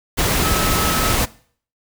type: tone in noise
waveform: sine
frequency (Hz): 1294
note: E6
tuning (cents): -32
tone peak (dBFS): -23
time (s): 0.43-1.15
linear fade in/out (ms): 20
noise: pink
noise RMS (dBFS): -18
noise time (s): 0.17-1.26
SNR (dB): -8
effects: noise-tail reverb RT60 0.5 s tail -20 dB re dry